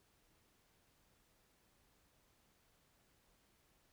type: silence
effects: pink hiss -74 dBFS RMS until 3.92 s